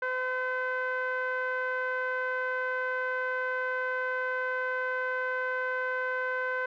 sawtooth tone with low-pass filter, 510 Hz, C5, 44 cents flat, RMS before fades -31 dBFS, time 0.02-6.66 s, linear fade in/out 5 ms, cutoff 1600 Hz, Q 4.5, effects none

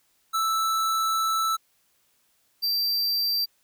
square tone pair in turn, 1318 / 4697 Hz, E6 / D8, -1 / -1 cents, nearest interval octave + minor seventh, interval 2200 cents, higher second, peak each -23 / -23 dBFS, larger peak neither, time 0.33-1.57 / 2.62-3.46 s, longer first, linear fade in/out 20 ms, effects white hiss -67 dBFS RMS until 3.63 s

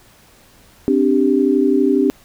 sine chord, C suspended second, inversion none, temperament equal, 261.6 / 293.7 / 392 Hz, C4 / D4 / G4, 0 / 0 / 0 cents, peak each -16 dBFS, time 0.88-2.1 s, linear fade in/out 0 ms, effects pink hiss -49 dBFS RMS until 2.24 s

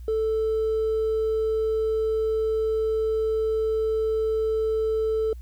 triangle tone with hard clipping, 440 Hz, A4, in tune, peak -21 dBFS, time 0.08-5.33 s, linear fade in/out 2 ms, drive 2 dB, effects added 60 Hz sine -36 dBFS peak until 5.41 s + white hiss -64 dBFS RMS until 5.41 s

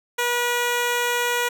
10% pulse tone, 483.1 Hz, B4, 38 cents flat, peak -12 dBFS, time 0.18-1.49 s, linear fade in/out 10 ms, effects none

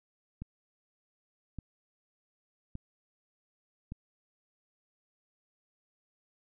click train, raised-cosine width 5 ms, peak -27 dBFS, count 4, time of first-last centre 0.42-3.921 s, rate 0.857 Hz, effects none

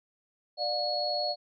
sine tone cluster, 592 / 714 / 4343 Hz, D5 / F5 / C#8, +14 / +38 / -36 cents, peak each -32 / -33 / -31 dBFS, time 0.57-1.36 s, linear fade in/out 50 ms, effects none

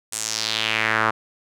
sawtooth tone with band-pass filter sweep, 110.2 Hz, A2, 3 cents sharp, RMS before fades -23 dBFS, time 0.12-1.11 s, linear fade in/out 10 ms, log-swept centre 8700 to 1200 Hz, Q 2.6, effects none

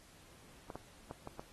clicks, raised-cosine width 1 ms, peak -30 dBFS, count 5, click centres 0.702 / 0.756 / 1.111 / 1.274 / 1.395 s, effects pink hiss -61 dBFS RMS until 1.52 s + AAC 32 kbps

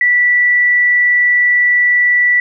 sine tone, 1961 Hz, B6, 13 cents flat, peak -8 dBFS, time 0.01-2.4 s, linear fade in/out 2 ms, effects none

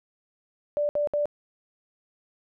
sine tone bursts, 587.3 Hz, D5, in tune, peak -22 dBFS, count 3, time 0.77-1.256 s, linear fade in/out 0 ms, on 120 ms, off 63 ms, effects none

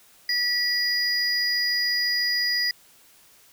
triangle tone pair together, 1944 / 4903 Hz, B6 / D#8, -28 / -26 cents, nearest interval octave + major third, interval 1602 cents, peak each -24 / -22 dBFS, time 0.29-2.71 s, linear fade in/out 2 ms, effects white hiss -55 dBFS RMS until 3.52 s

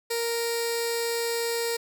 15% pulse tone with notch filter, 466.2 Hz, A#4, in tune, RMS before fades -28 dBFS, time 0.1-1.77 s, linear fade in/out 10 ms, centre 1200 Hz, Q 0.58, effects none

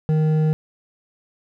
triangle tone with hard clipping, 155.56 Hz, D#3, in tune, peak -17 dBFS, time 0.09-0.53 s, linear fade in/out 0 ms, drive 11 dB, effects none

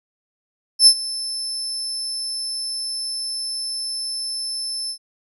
35% pulse tone with ADSR envelope, 5274 Hz, E8, in tune, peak -3 dBFS, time 0.79-4.98 s, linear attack 76 ms, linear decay 71 ms, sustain -19 dB, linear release 82 ms, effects none

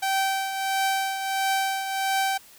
sawtooth tone with tremolo, 775 Hz, G5, 20 cents flat, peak -17 dBFS, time 0.02-2.38 s, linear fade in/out 10 ms, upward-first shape triangle, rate 1.5 Hz, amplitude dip 60%, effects white hiss -51 dBFS RMS until 2.58 s

